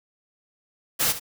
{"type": "noise with echo", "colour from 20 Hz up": "white", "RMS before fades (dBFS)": -22, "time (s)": [0.99, 1.13], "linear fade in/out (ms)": 20, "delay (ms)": 68, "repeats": 1, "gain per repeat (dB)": -12, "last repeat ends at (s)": 1.198, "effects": []}